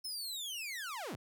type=linear sweep; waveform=sawtooth; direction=down; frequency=5300 to 65 Hz; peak=-36 dBFS; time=0.04-1.16 s; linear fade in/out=10 ms; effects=none